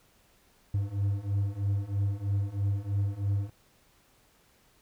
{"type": "beating tone pair", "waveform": "triangle", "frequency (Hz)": [98.3, 101.4], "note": ["G2", "G#2"], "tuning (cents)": [5, -41], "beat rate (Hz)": 3.1, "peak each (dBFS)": [-29, -27], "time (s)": [0.74, 3.5], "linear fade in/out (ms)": 5, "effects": ["pink hiss -64 dBFS RMS until 4.81 s"]}